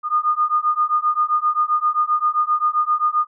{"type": "beating tone pair", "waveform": "sine", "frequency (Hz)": [1219, 1226.6], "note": ["D#6", "D#6"], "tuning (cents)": [-36, -25], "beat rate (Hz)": 7.6, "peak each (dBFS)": -19, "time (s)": [0.03, 3.27], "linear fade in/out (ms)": 50, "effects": []}